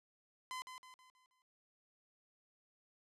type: tone with echo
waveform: sawtooth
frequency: 1022 Hz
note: C6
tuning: 41 cents flat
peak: -38 dBFS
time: 0.51-0.62 s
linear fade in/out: 0 ms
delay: 160 ms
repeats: 5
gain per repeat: -7 dB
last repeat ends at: 1.42 s
effects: low-pass 10000 Hz 12 dB/octave